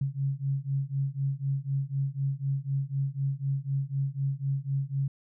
sine beating tone pair, 135.5 / 139.5 Hz, C#3 / C#3, -39 / +11 cents, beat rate 4 Hz, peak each -30 dBFS, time 0.01-5.08 s, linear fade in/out 5 ms, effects none

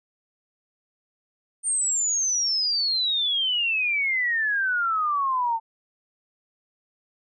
sine exponential sweep, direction down, 8940 to 890 Hz, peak -21 dBFS, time 1.63-5.6 s, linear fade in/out 50 ms, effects none

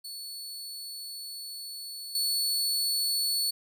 sawtooth tone with level steps, 4426 Hz, C#8, 3 cents flat, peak -35 / -23 dBFS, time 0.04-3.51 s, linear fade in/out 10 ms, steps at 2.15 s, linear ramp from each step 2 ms, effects none

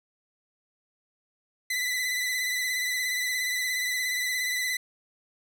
sawtooth tone with vibrato, 2000 Hz, B6, 21 cents sharp, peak -23 dBFS, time 1.7-4.77 s, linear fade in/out 5 ms, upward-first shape sine, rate 17 Hz, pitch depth 37 cents each way, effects none

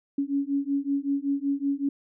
sine beating tone pair, 277.2 / 282.5 Hz, C#4 / C#4, 0 / +33 cents, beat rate 5.3 Hz, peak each -27 dBFS, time 0.18-1.89 s, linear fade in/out 5 ms, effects none

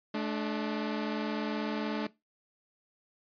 sawtooth tone pair together, 215.3 / 294.7 Hz, A3 / D4, -37 / +6 cents, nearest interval perfect fourth, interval 543 cents, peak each -29 / -31 dBFS, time 0.14-2.07 s, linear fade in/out 5 ms, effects noise-tail reverb RT60 0.2 s tail -19 dB re dry + resampled to 11025 Hz

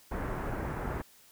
pink low-pass noise, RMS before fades -35 dBFS, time 0.11-1.02 s, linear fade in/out 10 ms, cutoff 1700 Hz, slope 24 dB/octave, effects white hiss -59 dBFS RMS until 1.31 s

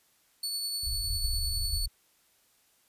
sawtooth tone with tremolo, 4444 Hz, C#8, 4 cents sharp, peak -27 dBFS, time 0.43-1.86 s, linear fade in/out 5 ms, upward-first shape triangle, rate 10 Hz, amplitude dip 30%
pink low-pass noise, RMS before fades -33 dBFS, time 0.83-1.88 s, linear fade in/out 5 ms, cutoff 100 Hz, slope 96 dB/octave
effects white hiss -67 dBFS RMS until 2.88 s + resampled to 32000 Hz

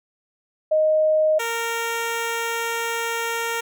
sine / 10% pulse tone pair in turn, 622 / 462.2 Hz, D#5 / A#4, -1 / -15 cents, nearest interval perfect fourth, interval 514 cents, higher first, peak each -15 dBFS, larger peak neither, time 0.71-1.39 / 1.39-3.61 s, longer second, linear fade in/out 10 ms, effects none

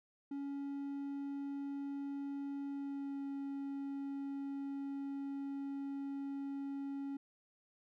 triangle tone with pitch glide, 280 to 277.4 Hz, C#4 to C#4, +18 to +1 cents, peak -37 dBFS, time 0.31-7.17 s, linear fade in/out 5 ms, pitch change -17 cents, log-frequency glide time 2.69-3.26 s, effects none

